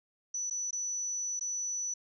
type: tone with dropouts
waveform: sine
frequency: 5950 Hz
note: F#8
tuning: 9 cents sharp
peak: -32 dBFS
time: 0.34-1.94 s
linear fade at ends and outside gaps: 5 ms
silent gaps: 0.5-0.508 / 0.709-0.728 / 1.395-1.409 s
effects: none